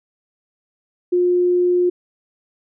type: tone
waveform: sine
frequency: 356.5 Hz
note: F4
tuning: 36 cents sharp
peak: -13 dBFS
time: 1.12-1.9 s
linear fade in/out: 10 ms
effects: none